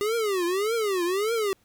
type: tone with vibrato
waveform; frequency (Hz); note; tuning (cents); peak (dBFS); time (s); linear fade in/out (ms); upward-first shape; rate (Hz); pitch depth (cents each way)
square; 400.2; G4; +36; -24; 0.01-1.53; 0; triangle; 1.7; 290
effects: pink hiss -65 dBFS RMS until 1.64 s